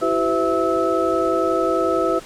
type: tone cluster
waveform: sine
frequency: 332.6 / 383.7 / 507 / 660 / 1300 Hz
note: E4 / G4 / B4 / E5 / E6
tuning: +16 / -37 / +45 / +2 / -24 cents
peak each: -23 dBFS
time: 0.01-2.2 s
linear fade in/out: 20 ms
effects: pink hiss -40 dBFS RMS until 2.25 s + low-pass 10000 Hz 12 dB/octave